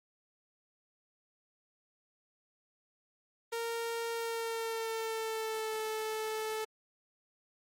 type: tone with pitch glide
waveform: sawtooth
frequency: 462.3 to 436.4 Hz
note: A#4 to A4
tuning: -14 to -14 cents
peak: -30 dBFS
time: 3.52-6.65 s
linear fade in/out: 10 ms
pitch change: -100 cents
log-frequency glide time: 4.11-5.8 s
effects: MP3 64 kbps